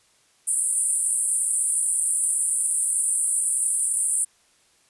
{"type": "band-pass noise", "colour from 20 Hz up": "white", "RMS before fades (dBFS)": -23, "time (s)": [0.47, 4.25], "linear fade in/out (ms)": 10, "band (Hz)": [8500, 10000], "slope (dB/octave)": 96, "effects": ["white hiss -61 dBFS RMS until 4.89 s", "resampled to 24000 Hz"]}